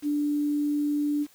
sine tone with quantisation, 293.4 Hz, D4, 2 cents flat, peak -23 dBFS, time 0.02-1.27 s, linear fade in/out 50 ms, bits 8, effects white hiss -58 dBFS RMS until 1.34 s

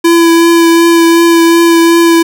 square tone with vibrato, 335.4 Hz, E4, 30 cents sharp, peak -4 dBFS, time 0.04-2.23 s, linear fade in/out 10 ms, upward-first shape triangle, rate 2.7 Hz, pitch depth 17 cents each way, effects none

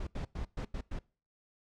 brown noise bursts at uneven times, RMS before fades -37 dBFS, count 6, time 0-0.07 / 0.15-0.25 / 0.35-0.45 / 0.57-0.65 / 0.74-0.81 / 0.91-0.99 s, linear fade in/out 5 ms, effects noise-tail reverb RT60 0.4 s tail -23 dB re dry + low-pass 6000 Hz 12 dB/octave

